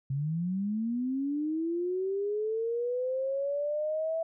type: linear sweep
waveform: sine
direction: up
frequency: 131.9 to 659.3 Hz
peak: -28 dBFS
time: 0.1-4.23 s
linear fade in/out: 5 ms
effects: none